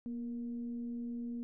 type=tone with frequency modulation; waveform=sine; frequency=238.5 Hz; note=A#3; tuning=40 cents sharp; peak=-37 dBFS; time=0.06-1.43 s; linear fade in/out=0 ms; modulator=226 Hz; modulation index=0.25; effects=none